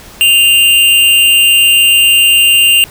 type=tone with amplitude modulation; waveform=square; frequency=2793 Hz; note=F7; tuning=1 cent flat; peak=-3 dBFS; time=0.21-2.84 s; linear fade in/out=0 ms; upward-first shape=sine; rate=273 Hz; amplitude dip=50%; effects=pink hiss -34 dBFS RMS until 2.9 s